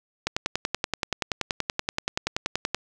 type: click train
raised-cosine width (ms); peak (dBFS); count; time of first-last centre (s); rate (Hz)
0.2; -7; 27; 0.27-2.746; 10.5
effects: none